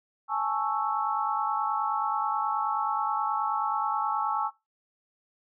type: chord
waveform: sine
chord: A major seventh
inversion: third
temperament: equal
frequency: 830.6 / 880 / 1108.7 / 1318.5 Hz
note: G#5 / A5 / C#6 / E6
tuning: 0 / 0 / 0 / 0 cents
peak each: -31 dBFS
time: 0.28-4.51 s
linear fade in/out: 50 ms
effects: noise-tail reverb RT60 0.2 s tail -18 dB re dry